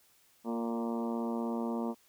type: harmonic tone with a mistuned harmonic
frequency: 116.54 Hz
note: A#2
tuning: in tune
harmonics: 2 / 3 / 4 / 5 / 6 / 7 / 8 / 9 / 10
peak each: -33 / -40 / -41 / -44 / -45 / -49 / -44 / -51 / -50 dBFS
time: 0.44-1.95 s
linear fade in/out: 50 ms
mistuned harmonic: 4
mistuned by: -16 cents
effects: white hiss -66 dBFS RMS until 2.08 s